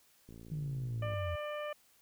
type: click train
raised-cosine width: 3 ms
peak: -39 dBFS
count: 49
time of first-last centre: 0.29-1.137 s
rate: 56.7 Hz
type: linear sweep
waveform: sine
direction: down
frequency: 155.56 to 81.9 Hz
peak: -35 dBFS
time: 0.51-1.36 s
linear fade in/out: 10 ms
type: harmonic tone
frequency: 596 Hz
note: D5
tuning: 25 cents sharp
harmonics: 1 / 2 / 3 / 4 / 5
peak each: -38 / -44 / -48 / -50 / -52 dBFS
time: 1.02-1.73 s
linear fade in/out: 5 ms
effects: white hiss -67 dBFS RMS until 2.01 s